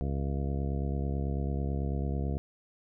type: harmonic tone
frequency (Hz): 69.1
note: C#2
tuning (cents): -5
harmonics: 1 / 2 / 3 / 4 / 5 / 6 / 7 / 9 / 10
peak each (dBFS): -31 / -34 / -38 / -42 / -44 / -44 / -45 / -50 / -47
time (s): 0.01-2.38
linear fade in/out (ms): 0
effects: none